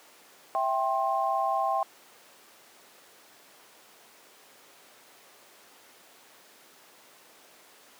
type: chord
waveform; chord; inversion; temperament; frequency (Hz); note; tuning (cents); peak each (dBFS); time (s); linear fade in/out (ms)
sine; C major; first; equal with one note detuned; 659.3 / 784 / 1061.1; E5 / G5 / C6; 0 / 0 / +24; -30 / -27 / -29; 0.55-1.83; 0
effects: pink hiss -54 dBFS RMS until 7.99 s + high-pass 400 Hz 12 dB/octave